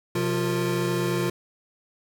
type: tone cluster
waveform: square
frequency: 128.3 / 177.8 / 350.7 / 461.9 Hz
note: C3 / F3 / F4 / A#4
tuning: -34 / +31 / +7 / -16 cents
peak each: -30 / -30 / -27 / -33 dBFS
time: 0.15-1.3 s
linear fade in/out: 5 ms
effects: none